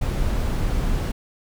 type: noise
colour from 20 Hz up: brown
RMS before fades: -22 dBFS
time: 0.01-1.12 s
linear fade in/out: 10 ms
effects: none